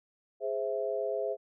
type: chord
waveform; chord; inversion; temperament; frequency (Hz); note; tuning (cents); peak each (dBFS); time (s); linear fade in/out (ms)
sine; Ab augmented; none; equal; 415.3 / 523.3 / 659.3; Ab4 / C5 / E5; 0 / 0 / 0; -34; 0.4-1.37; 50
effects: none